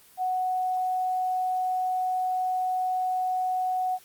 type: tone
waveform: sine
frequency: 740 Hz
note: F#5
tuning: in tune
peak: -24 dBFS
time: 0.17-3.99 s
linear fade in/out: 50 ms
effects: white hiss -55 dBFS RMS until 4.04 s + Opus 24 kbps